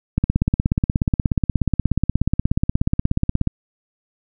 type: click train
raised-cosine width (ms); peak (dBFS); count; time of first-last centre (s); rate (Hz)
5; -4; 56; 0.18-3.473; 16.7
effects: none